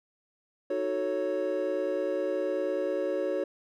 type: chord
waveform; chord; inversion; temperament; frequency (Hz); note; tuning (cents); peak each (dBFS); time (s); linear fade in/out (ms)
triangle; D# half-diminished seventh; none; equal; 311.1 / 370 / 440 / 554.4; D#4 / F#4 / A4 / C#5; 0 / 0 / 0 / 0; -34 / -31 / -33 / -28; 0.7-3.44; 5
effects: none